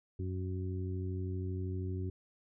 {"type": "harmonic tone", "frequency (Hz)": 92.7, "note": "F#2", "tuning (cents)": 4, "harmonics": [1, 2, 3, 4], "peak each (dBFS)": [-35, -45, -45, -44], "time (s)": [0.19, 2.1], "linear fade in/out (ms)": 5, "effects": []}